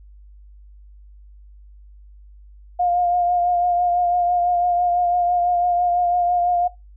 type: tone with vibrato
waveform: sine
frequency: 707 Hz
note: F5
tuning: 21 cents sharp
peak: -16 dBFS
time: 2.79-6.68 s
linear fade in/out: 10 ms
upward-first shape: triangle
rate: 6 Hz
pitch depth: 28 cents each way
effects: noise-tail reverb RT60 0.2 s tail -18 dB re dry + added 50 Hz sine -42 dBFS peak until 6.96 s